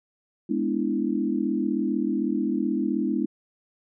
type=chord; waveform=sine; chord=E dominant seventh; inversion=first; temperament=equal; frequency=207.7 / 246.9 / 293.7 / 329.6 Hz; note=G#3 / B3 / D4 / E4; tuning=0 / 0 / 0 / 0 cents; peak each=-28 dBFS; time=0.49-3.26 s; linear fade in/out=10 ms; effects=none